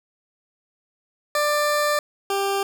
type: tone pair in turn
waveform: 20% pulse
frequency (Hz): 592 / 395.1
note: D5 / G4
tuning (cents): +14 / +14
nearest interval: perfect fifth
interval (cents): 700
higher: first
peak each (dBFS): -14 / -16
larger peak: first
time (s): 1.35-1.99 / 2.3-2.63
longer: first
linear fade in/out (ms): 2
effects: none